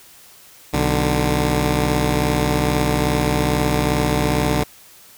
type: tone pair together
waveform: 10% pulse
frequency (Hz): 62.4 / 148.32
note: B1 / D3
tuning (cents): +19 / +17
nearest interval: octave + minor third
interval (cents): 1498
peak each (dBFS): -11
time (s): 0.73-4.64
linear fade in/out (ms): 10
effects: white hiss -46 dBFS RMS until 5.17 s